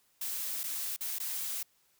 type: noise with dropouts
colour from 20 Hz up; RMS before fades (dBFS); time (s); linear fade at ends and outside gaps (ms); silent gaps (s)
blue; -36; 0.21-1.63; 5; 0.634-0.638 / 0.964-1.007 / 1.186-1.199
effects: white hiss -70 dBFS RMS until 1.99 s